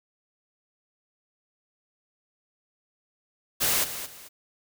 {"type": "noise with echo", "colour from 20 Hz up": "white", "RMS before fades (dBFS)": -24, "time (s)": [3.6, 3.85], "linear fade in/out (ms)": 20, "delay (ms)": 220, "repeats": 2, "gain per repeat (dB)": -11, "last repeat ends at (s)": 4.29, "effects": []}